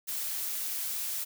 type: noise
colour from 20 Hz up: blue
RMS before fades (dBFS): -34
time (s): 0.07-1.25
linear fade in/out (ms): 20
effects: none